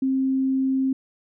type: tone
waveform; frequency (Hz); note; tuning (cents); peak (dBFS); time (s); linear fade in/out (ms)
sine; 265.2; C4; +23; -19; 0.02-0.93; 5
effects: none